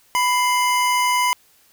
square tone pair together, 992.1 / 2093 Hz, B5 / C7, +8 / 0 cents, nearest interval octave + minor second, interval 1292 cents, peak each -18 / -23 dBFS, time 0.15-1.33 s, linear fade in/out 0 ms, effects white hiss -56 dBFS RMS until 1.72 s

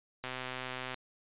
click train, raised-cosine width 0.3 ms, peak -22 dBFS, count 91, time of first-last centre 0.24-0.943 s, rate 128 Hz, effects resampled to 8000 Hz

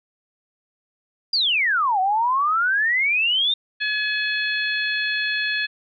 sine exponential two-way sweep, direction down then up, 4900 to 735 to 3697 Hz, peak -17 dBFS, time 1.33-3.54 s, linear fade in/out 5 ms, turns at 2 s
harmonic tone, 850 Hz, G#5, 40 cents sharp, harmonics 2 / 3 / 4 / 5, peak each -23 / -27 / -29 / -31 dBFS, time 3.8-5.67 s, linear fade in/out 20 ms
effects none

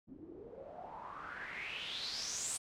white noise with low-pass filter sweep, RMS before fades -44 dBFS, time 0.07-2.58 s, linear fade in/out 20 ms, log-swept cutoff 250 to 8800 Hz, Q 6.2, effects none

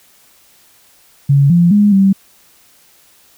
sine tone with pitch steps, 140.1 / 172.7 / 206.2 / 194.4 Hz, C#3 / F3 / G#3 / G3, +19 / -19 / -12 / -14 cents, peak -6 dBFS, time 1.29-2.13 s, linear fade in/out 10 ms, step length 210 ms, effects white hiss -49 dBFS RMS until 3.37 s

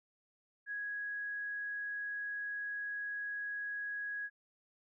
sine tone, 1662 Hz, G#6, 1 cent sharp, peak -37 dBFS, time 0.66-4.3 s, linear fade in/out 50 ms, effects none

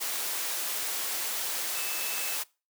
sine tone in noise, 2619 Hz, E7, 12 cents flat, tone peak -39 dBFS, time 1.74-2.37 s, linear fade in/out 20 ms, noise white, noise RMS -32 dBFS, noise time 0-2.44 s, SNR -10 dB, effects noise-tail reverb RT60 0.3 s tail -23 dB re dry + high-pass 400 Hz 12 dB/octave

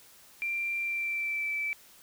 sine tone with pitch glide, 2367 to 2317 Hz, D7 to D7, +13 to -24 cents, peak -29 dBFS, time 0.42-1.73 s, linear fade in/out 0 ms, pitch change -37 cents, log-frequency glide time 0.78-1.53 s, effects white hiss -56 dBFS RMS until 2.02 s

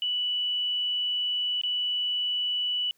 sine tone with dropouts, 2960 Hz, F#7, in tune, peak -25 dBFS, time 0.02-2.91 s, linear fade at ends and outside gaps 1 ms, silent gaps 1.614-1.635 s, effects white hiss -68 dBFS RMS until 2.97 s

